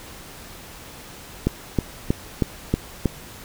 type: click train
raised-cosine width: 3 ms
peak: -5 dBFS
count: 6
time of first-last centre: 1.47-3.057 s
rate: 3.15 Hz
effects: pink hiss -41 dBFS RMS until 3.44 s